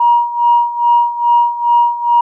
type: tone with tremolo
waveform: sine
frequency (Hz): 951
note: A#5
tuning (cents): +34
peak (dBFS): -5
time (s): 0-2.21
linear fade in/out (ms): 5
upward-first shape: sine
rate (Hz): 2.4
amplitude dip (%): 80
effects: tanh soft clip ceiling -1 dBFS